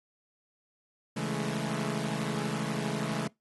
sawtooth chord, A major seventh, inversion first, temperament equal with one note detuned, 137.79 / 164.81 / 207.7 / 220 Hz, C#3 / E3 / G#3 / A3, -10 / 0 / 0 / 0 cents, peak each -32 dBFS, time 1.16-3.28 s, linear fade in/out 10 ms, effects noise-tail reverb RT60 0.2 s tail -24 dB re dry + AAC 32 kbps

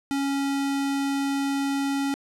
square tone, 277.2 Hz, C#4, in tune, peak -24 dBFS, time 0.11-2.14 s, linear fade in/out 0 ms, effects low-pass 11000 Hz 12 dB/octave + 10-bit

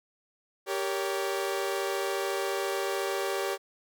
sawtooth chord, G diminished, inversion none, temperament equal with one note detuned, 392 / 466.2 / 563.7 Hz, G4 / Bb4 / Db5, 0 / 0 / +29 cents, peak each -27 / -32 / -30 dBFS, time 0.66-3.58 s, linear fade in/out 50 ms, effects none

